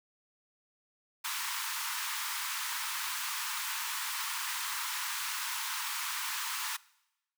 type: high-pass noise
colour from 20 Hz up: pink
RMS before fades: -36 dBFS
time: 1.24-6.77 s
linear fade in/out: 10 ms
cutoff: 890 Hz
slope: 96 dB/octave
effects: noise-tail reverb RT60 0.9 s tail -22 dB re dry